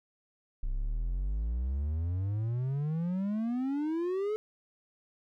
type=exponential sweep; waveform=triangle; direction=up; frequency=30.91 to 437 Hz; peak=-27 dBFS; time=0.63-4.36 s; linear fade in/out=0 ms; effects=none